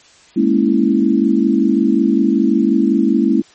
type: chord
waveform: sine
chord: A# half-diminished seventh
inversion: third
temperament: equal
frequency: 207.7 / 233.1 / 277.2 / 329.6 Hz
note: G#3 / A#3 / C#4 / E4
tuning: 0 / 0 / 0 / 0 cents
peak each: -16 dBFS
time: 0.36-3.42 s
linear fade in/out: 10 ms
effects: white hiss -47 dBFS RMS until 3.54 s + MP3 32 kbps